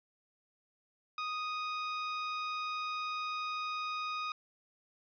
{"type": "tone", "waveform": "sawtooth", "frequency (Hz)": 1244.5, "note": "D#6", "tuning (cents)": 0, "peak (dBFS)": -31, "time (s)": [1.18, 4.32], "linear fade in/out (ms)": 2, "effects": ["resampled to 11025 Hz", "11-bit"]}